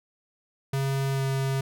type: tone with pitch glide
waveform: square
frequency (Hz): 136.2 to 135.03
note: C#3 to C#3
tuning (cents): -30 to -45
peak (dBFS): -25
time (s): 0.73-1.61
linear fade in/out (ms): 5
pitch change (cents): -15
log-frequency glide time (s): 1.12-1.22
effects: none